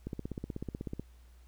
click train, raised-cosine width 3 ms, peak -24 dBFS, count 16, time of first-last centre 0.07-0.996 s, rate 16.2 Hz, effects added 60 Hz sine -54 dBFS peak until 1.47 s + pink hiss -68 dBFS RMS until 1.47 s

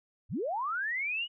sine linear sweep, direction up, 55.4 to 2960 Hz, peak -30 dBFS, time 0.29-1.28 s, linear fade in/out 50 ms, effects none

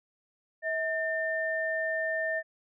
sine tone pair together, 642.3 / 1800 Hz, E5 / A6, -45 / +39 cents, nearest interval octave + tritone, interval 1784 cents, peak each -31 / -30 dBFS, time 0.62-2.43 s, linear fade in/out 50 ms, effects none

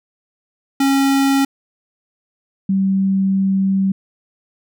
square / sine tone pair in turn, 273.7 / 193.07 Hz, C#4 / G3, -22 / -26 cents, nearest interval tritone, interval 604 cents, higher first, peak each -13 dBFS, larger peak neither, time 0.8-1.45 / 2.69-3.92 s, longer second, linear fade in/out 5 ms, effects none

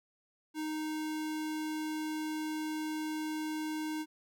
square tone, 310 Hz, D#4, 6 cents flat, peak -35 dBFS, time 0.54-4.06 s, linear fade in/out 50 ms, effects none

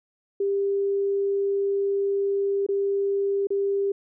sine tone with dropouts, 397.3 Hz, G4, 23 cents sharp, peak -21 dBFS, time 0.4-3.92 s, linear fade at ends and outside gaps 5 ms, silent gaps 2.665-2.687 / 3.471-3.504 s, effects none

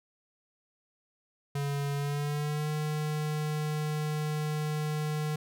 square tone with pitch glide, 141.9 to 152.08 Hz, C#3 to D#3, +41 to -39 cents, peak -30 dBFS, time 1.55-5.36 s, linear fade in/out 5 ms, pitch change +120 cents, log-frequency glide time 1.96-2.7 s, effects none

